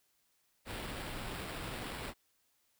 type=noise with sample-and-hold; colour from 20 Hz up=pink; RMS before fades=-42 dBFS; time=0.65-2.14 s; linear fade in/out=50 ms; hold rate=6300 Hz; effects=white hiss -75 dBFS RMS until 2.79 s